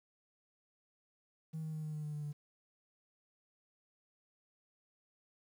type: tone with pitch steps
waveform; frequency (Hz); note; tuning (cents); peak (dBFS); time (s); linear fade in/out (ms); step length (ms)
triangle; 158.9 / 157.17 / 155.45 / 153.75 / 152.08 / 150.42 / 148.77 / 147.15; D#3 / D#3 / D#3 / D#3 / D#3 / D3 / D3 / D3; +37 / +18 / -1 / -20 / -39 / +42 / +23 / +4; -35; 1.53-2.33; 20; 100
effects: tanh soft clip ceiling -35 dBFS + 11-bit